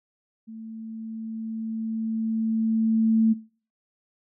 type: tone with level ramp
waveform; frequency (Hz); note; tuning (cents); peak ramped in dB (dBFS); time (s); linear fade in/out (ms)
sine; 222.8; A3; +22; -37 to -16; 0.47-3.34; 20
effects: noise-tail reverb RT60 0.4 s tail -20 dB re dry